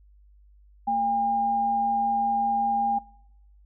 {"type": "tone pair together", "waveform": "sine", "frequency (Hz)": [226.3, 806.4], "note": ["A3", "G5"], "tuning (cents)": [49, 49], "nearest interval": "octave + minor seventh", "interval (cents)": 2200, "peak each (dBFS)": [-33, -22], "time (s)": [0.87, 2.99], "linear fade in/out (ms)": 10, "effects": ["noise-tail reverb RT60 0.8 s tail -22 dB re dry", "added 50 Hz sine -52 dBFS peak until 3.65 s"]}